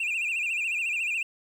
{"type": "tone with vibrato", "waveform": "sine", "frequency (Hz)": 2568, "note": "E7", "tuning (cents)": -46, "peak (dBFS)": -23, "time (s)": [0, 1.23], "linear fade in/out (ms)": 5, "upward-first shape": "sine", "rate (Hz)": 14, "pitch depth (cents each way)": 130, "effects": ["tanh soft clip ceiling -25 dBFS", "9-bit"]}